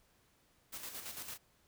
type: noise with tremolo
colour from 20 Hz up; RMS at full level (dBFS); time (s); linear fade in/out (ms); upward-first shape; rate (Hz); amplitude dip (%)
white; -44; 0.72-1.38; 20; square; 8.9; 50
effects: pink hiss -71 dBFS RMS until 1.67 s